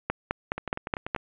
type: two click trains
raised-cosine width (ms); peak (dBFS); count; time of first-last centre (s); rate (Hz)
0.5; -17 / -10; 7 / 6; 0.58-1.163 / 0.1-1.148; 10.3 / 4.77
effects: resampled to 8000 Hz + 7-bit